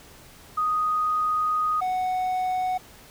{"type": "tone pair in turn", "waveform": ["sine", "triangle"], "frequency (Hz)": [1244.5, 740], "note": ["D#6", "F#5"], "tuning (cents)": [0, 0], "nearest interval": "major sixth", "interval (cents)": 900, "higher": "first", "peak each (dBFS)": -21, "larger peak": "neither", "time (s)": [[0.57, 1.81], [1.81, 2.78]], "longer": "first", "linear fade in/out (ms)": 10, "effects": ["pink hiss -49 dBFS RMS until 3.1 s"]}